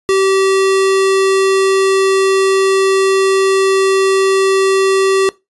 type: tone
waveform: square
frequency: 385.8 Hz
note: G4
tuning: 28 cents flat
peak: -10 dBFS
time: 0.09-5.29 s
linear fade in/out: 0 ms
effects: noise-tail reverb RT60 0.2 s tail -20 dB re dry + resampled to 24000 Hz